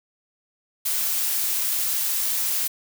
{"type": "noise", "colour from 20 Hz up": "blue", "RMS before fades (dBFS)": -24, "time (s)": [0.85, 2.68], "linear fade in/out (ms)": 10, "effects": []}